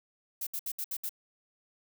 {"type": "noise bursts", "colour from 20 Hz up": "violet", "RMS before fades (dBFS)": -35, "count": 6, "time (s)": [0.41, 1.093], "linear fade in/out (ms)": 5, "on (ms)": 58, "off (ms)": 67, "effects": []}